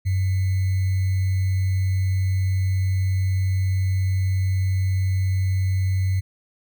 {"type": "tone with sample-and-hold", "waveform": "sine", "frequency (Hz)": 94.4, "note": "F#2", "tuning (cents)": 35, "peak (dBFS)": -18, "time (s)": [0.05, 6.21], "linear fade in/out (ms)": 20, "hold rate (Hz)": 2100, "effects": []}